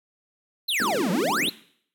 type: exponential two-way sweep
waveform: square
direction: down then up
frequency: 4338 to 166 to 4338 Hz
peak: -23 dBFS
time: 0.68-1.5 s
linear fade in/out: 10 ms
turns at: 1.11 s
type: band-pass noise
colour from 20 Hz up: white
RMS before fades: -31 dBFS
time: 0.8-1.49 s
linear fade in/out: 0 ms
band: 200 to 360 Hz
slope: 24 dB/octave
effects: noise-tail reverb RT60 0.6 s tail -19 dB re dry